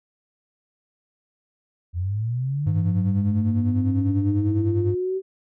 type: linear sweep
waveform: sine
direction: up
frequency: 83.1 to 384.8 Hz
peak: -22 dBFS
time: 1.93-5.22 s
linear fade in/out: 50 ms
type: tone with tremolo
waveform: triangle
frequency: 100.6 Hz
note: G2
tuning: 45 cents sharp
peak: -16 dBFS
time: 2.66-4.95 s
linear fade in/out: 10 ms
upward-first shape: sine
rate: 10 Hz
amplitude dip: 60%
effects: none